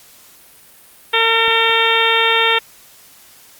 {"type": "harmonic tone", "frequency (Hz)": 454.4, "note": "A#4", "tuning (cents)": -44, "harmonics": [1, 2, 3, 4, 5, 6, 7, 8], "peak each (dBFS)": [-20, -20, -20, -20, -20, -20, -20, -20], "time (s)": [1.13, 2.59], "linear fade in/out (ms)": 10}
{"type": "clicks", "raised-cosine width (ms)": 2, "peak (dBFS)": [-21, -27], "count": 2, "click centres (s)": [1.481, 1.696]}
{"effects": ["white hiss -45 dBFS RMS until 3.59 s", "Opus 48 kbps"]}